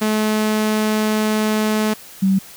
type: tone pair in turn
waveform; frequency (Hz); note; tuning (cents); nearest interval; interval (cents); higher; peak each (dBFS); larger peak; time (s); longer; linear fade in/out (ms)
sawtooth / sine; 215.2 / 192.27; A3 / G3; -38 / -33; major second; 195; first; -12; neither; 0.01-1.94 / 2.22-2.39; first; 10
effects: white hiss -40 dBFS RMS until 2.56 s